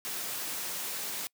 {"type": "noise", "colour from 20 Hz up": "white", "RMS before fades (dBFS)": -36, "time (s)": [0.05, 1.27], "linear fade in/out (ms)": 0, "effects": ["noise-tail reverb RT60 0.1 s tail -26 dB re dry", "high-pass 150 Hz 12 dB/octave"]}